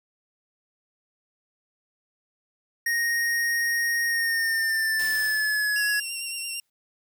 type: tone with pitch glide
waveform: square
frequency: 1864.7 to 1680.6 Hz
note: A#6 to G#6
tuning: 0 to +20 cents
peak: -23 dBFS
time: 2.86-6 s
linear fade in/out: 5 ms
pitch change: -180 cents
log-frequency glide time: 4.06-5.83 s
type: noise with exponential decay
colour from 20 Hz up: white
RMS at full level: -36 dBFS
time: 4.99-6.7 s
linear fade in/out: 5 ms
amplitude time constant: 370 ms
type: tone with vibrato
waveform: 15% pulse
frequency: 2753 Hz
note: F7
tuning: 25 cents flat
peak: -23 dBFS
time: 5.76-6.6 s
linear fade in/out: 2 ms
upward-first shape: sine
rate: 8.9 Hz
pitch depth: 23 cents each way
effects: none